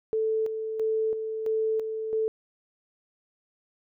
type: tone with tremolo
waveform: sine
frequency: 440 Hz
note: A4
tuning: in tune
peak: -23 dBFS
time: 0.13-2.28 s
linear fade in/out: 0 ms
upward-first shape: square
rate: 1.5 Hz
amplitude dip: 50%
effects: none